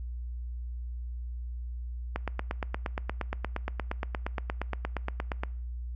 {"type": "click train", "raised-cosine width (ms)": 0.5, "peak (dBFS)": -16, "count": 29, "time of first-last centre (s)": [2.16, 5.435], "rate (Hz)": 8.55, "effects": ["noise-tail reverb RT60 0.6 s tail -23 dB re dry", "added 60 Hz sine -34 dBFS peak until 5.95 s"]}